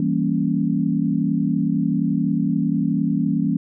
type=chord; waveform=sine; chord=E diminished seventh; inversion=none; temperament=equal; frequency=164.81 / 196 / 233.1 / 277.2 Hz; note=E3 / G3 / Bb3 / Db4; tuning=0 / 0 / 0 / 0 cents; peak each=-23 dBFS; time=0-3.57 s; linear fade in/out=2 ms; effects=none